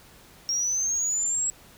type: linear sweep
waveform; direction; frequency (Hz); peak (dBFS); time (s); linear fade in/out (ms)
sine; up; 5550 to 7740; -22; 0.49-1.5; 0
effects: tanh soft clip ceiling -20 dBFS + pink hiss -52 dBFS RMS until 1.77 s